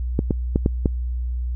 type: clicks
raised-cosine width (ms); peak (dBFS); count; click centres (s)
3; -5; 5; 0.191 / 0.308 / 0.559 / 0.661 / 0.858
effects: added 61 Hz sine -22 dBFS peak until 1.55 s